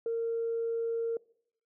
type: tone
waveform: sine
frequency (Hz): 459.9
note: A#4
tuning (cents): -23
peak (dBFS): -28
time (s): 0.06-1.17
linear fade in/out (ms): 2
effects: noise-tail reverb RT60 0.7 s tail -23 dB re dry + tanh soft clip ceiling -24 dBFS

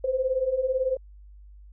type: beating tone pair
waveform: sine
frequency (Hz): 506 / 524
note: B4 / C5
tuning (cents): +42 / +2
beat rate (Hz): 18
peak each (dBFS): -28 / -24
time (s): 0.04-0.97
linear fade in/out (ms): 5
effects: added 50 Hz sine -45 dBFS peak until 1.72 s

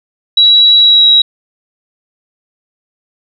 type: tone with pitch glide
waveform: sine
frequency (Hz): 3897 to 3861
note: B7 to B7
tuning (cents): -24 to -40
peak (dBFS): -3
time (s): 0.37-1.22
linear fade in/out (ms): 5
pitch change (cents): -16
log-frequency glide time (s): 0.79-1.07
effects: none

